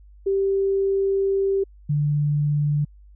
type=tone pair in turn; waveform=sine; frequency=391 / 147.14 Hz; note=G4 / D3; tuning=-4 / +4 cents; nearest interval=octave + perfect fourth; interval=1692 cents; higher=first; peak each=-18 / -18 dBFS; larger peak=neither; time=0.26-1.64 / 1.89-2.85 s; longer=first; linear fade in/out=10 ms; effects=added 50 Hz sine -45 dBFS peak until 3.15 s